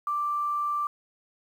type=tone; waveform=sine; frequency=1176 Hz; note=D6; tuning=2 cents sharp; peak=-25 dBFS; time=0.07-0.87 s; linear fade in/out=2 ms; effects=9-bit